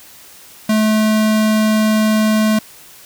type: tone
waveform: square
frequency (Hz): 216.2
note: A3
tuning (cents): -30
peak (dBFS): -12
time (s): 0.69-2.59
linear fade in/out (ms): 5
effects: white hiss -41 dBFS RMS until 3.05 s